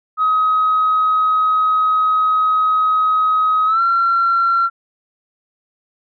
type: tone with pitch glide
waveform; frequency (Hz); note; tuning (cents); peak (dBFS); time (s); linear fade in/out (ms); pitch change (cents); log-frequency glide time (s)
sine; 1266 to 1364.7; D#6 to F6; +30 to -40; -11; 0.17-4.7; 50; +130; 3.66-3.81
effects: tanh soft clip ceiling -8 dBFS